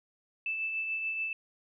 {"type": "tone with tremolo", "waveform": "sine", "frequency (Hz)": 2637, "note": "E7", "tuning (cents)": 0, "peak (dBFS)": -29, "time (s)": [0.46, 1.33], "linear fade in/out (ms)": 2, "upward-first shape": "triangle", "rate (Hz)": 6.9, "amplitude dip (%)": 40, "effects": []}